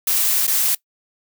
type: noise with dropouts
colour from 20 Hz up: blue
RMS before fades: -18 dBFS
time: 0.07-0.75 s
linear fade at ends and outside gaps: 5 ms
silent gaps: 0.469-0.476 s
effects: noise-tail reverb RT60 0.1 s tail -21 dB re dry